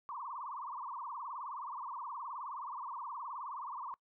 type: tone with vibrato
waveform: sine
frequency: 1046.5 Hz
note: C6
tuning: in tune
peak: -40 dBFS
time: 0.09-3.94 s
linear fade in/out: 0 ms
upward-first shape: triangle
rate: 19 Hz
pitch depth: 260 cents each way
effects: noise-tail reverb RT60 0.1 s tail -22 dB re dry